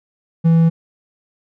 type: tone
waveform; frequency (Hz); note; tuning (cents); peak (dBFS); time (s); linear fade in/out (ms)
triangle; 164.81; E3; 0; -7; 0.44-0.7; 20
effects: none